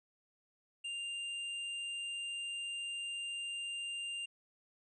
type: tone with hard clipping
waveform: triangle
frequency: 2794 Hz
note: F7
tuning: in tune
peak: -40 dBFS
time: 0.84-4.26 s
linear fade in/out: 10 ms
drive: 12 dB
effects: resampled to 22050 Hz